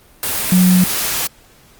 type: tone in noise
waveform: sine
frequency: 182.4 Hz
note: F#3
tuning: 24 cents flat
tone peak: -8 dBFS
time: 0.52-0.84 s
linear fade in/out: 2 ms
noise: white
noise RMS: -19 dBFS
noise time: 0.23-1.27 s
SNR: +8 dB
effects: pink hiss -48 dBFS RMS until 1.79 s + Opus 32 kbps